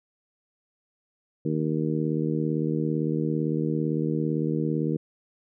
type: harmonic tone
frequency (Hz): 77.78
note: D#2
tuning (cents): 0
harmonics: 2 / 3 / 4 / 5 / 6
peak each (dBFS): -27 / -30 / -29 / -33 / -33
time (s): 1.45-4.97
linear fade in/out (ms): 5
effects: none